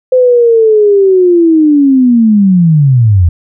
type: linear sweep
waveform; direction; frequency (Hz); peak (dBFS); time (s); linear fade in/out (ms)
sine; down; 515 to 80.4; -3; 0.12-3.29; 5
effects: none